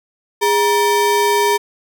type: ring-modulated tone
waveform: square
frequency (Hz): 680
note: F5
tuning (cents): -46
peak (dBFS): -10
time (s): 0.41-1.58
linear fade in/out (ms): 20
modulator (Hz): 269
effects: none